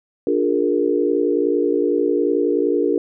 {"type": "chord", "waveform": "sine", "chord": "Bb dominant seventh", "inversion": "first", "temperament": "equal with one note detuned", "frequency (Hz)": [293.7, 356.2, 415.3, 466.2], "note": ["D4", "F4", "Ab4", "Bb4"], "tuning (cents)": [0, 34, 0, 0], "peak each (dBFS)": -21, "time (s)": [0.27, 2.98], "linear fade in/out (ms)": 2, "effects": []}